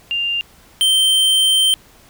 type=tone pair in turn; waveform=sine / square; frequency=2794 / 3120 Hz; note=F7 / G7; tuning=0 / -9 cents; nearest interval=major second; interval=191 cents; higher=second; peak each=-17 / -12 dBFS; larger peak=second; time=0.11-0.41 / 0.81-1.74 s; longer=second; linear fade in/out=0 ms; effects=pink hiss -48 dBFS RMS until 2.09 s

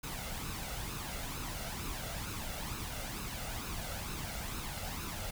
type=noise with flanger; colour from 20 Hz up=pink; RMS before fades=-40 dBFS; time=0.03-5.31 s; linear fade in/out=10 ms; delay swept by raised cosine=0.76 to 1.47 ms; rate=2.2 Hz; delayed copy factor=+0.55; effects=none

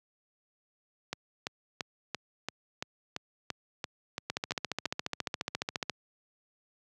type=two click trains; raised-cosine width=0.2 ms; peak=-16 / -14 dBFS; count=12 / 24; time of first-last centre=1.13-4.859 / 4.3-5.897 s; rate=2.95 / 14.4 Hz; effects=high-pass 100 Hz 12 dB/octave

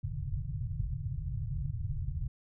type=low-pass noise; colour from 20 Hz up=white; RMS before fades=-35 dBFS; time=0.03-2.28 s; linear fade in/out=5 ms; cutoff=150 Hz; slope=96 dB/octave; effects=none

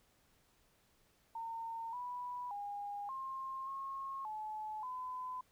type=tone with pitch steps; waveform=sine; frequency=912 / 984 / 814 / 1063 / 1083 / 860 / 1012 Hz; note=A#5 / B5 / G#5 / C6 / C#6 / A5 / B5; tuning=-38 / -7 / -35 / +27 / -41 / -40 / +42 cents; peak=-40 dBFS; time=1.35-5.41 s; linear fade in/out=5 ms; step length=580 ms; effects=pink hiss -72 dBFS RMS until 5.51 s

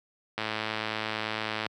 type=click train; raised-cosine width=0.3 ms; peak=-14 dBFS; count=141; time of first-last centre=0.38-1.664 s; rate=109 Hz; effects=high-pass 100 Hz 12 dB/octave

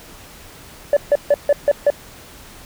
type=tone bursts; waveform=sine; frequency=577 Hz; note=D5; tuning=31 cents flat; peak=-7 dBFS; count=6; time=0.93-1.902 s; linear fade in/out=2 ms; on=37 ms; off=150 ms; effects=tanh soft clip ceiling -8 dBFS + pink hiss -41 dBFS RMS until 2.65 s

